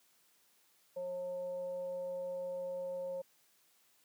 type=tone with frequency modulation; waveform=sine; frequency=540 Hz; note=C#5; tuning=45 cents flat; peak=-37 dBFS; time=0.96-3.22 s; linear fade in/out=10 ms; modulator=362 Hz; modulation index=0.24; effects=white hiss -70 dBFS RMS until 4.04 s + high-pass 150 Hz 12 dB/octave